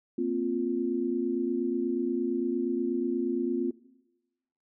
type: chord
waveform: sine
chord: Bb suspended second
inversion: none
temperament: equal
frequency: 233.1 / 261.6 / 349.2 Hz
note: Bb3 / C4 / F4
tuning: 0 / 0 / 0 cents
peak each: -33 / -30 / -29 dBFS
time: 0.18-3.71 s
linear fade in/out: 5 ms
effects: noise-tail reverb RT60 1.0 s tail -20 dB re dry